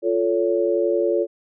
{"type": "chord", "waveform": "sine", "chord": "F augmented", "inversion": "none", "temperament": "equal with one note detuned", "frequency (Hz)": [349.2, 440, 562.4], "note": ["F4", "A4", "C#5"], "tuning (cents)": [0, 0, 25], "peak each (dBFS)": [-21, -22, -22], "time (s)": [0.02, 1.27], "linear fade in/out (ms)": 50, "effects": []}